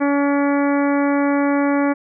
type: harmonic tone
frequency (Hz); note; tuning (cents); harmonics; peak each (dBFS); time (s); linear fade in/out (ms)
283.7; C#4; +40; 1 / 2 / 3 / 4 / 5 / 6 / 7 / 8; -16 / -22 / -26 / -28 / -30 / -32 / -33 / -34; 0-1.94; 20
effects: none